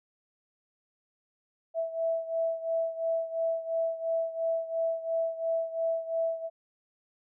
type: beating tone pair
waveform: sine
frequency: 657 / 659.9 Hz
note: E5 / E5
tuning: -6 / +2 cents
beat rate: 2.9 Hz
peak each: -29 / -33 dBFS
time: 1.74-6.5 s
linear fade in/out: 50 ms
effects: none